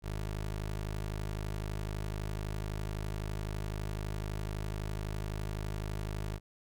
20% pulse tone, 51.91 Hz, G#1, in tune, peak -30 dBFS, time 0.02-6.4 s, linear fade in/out 50 ms, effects none

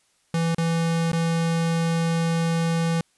square tone with dropouts, 165.9 Hz, E3, 11 cents sharp, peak -21 dBFS, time 0.34-3.01 s, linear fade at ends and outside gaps 2 ms, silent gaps 0.547-0.582 / 1.118-1.13 s, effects white hiss -65 dBFS RMS until 3.17 s + resampled to 24000 Hz

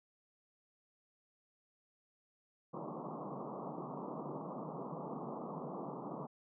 pink band-pass noise, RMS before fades -44 dBFS, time 2.73-6.27 s, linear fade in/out 10 ms, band 140 to 1200 Hz, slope 96 dB/octave, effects none

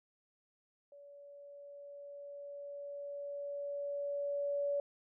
sine tone with level ramp, 570 Hz, C#5, 48 cents sharp, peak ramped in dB -53 to -31 dBFS, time 0.92-4.8 s, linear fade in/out 2 ms, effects none

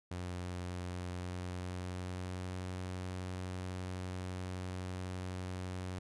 sawtooth tone with pitch glide, 89.6 to 91.85 Hz, F2 to F#2, +45 to -12 cents, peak -35 dBFS, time 0.11-5.99 s, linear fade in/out 5 ms, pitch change +43 cents, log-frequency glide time 1.09-2.6 s, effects resampled to 24000 Hz

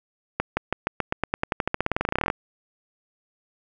accelerating click train, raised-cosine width 0.5 ms, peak -7 dBFS, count 28, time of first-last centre 0.4-2.301 s, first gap 170 ms, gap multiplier 0.92, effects none

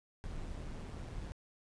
brown noise with amplitude modulation, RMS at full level -41 dBFS, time 0.24-1.32 s, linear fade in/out 0 ms, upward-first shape sine, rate 155 Hz, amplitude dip 45%, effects resampled to 22050 Hz

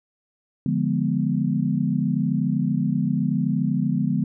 sine chord, D diminished seventh, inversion none, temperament equal, 146.83 / 174.61 / 207.7 / 246.9 Hz, D3 / F3 / Ab3 / Cb4, 0 / 0 / 0 / 0 cents, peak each -25 dBFS, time 0.66-4.24 s, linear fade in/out 2 ms, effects none

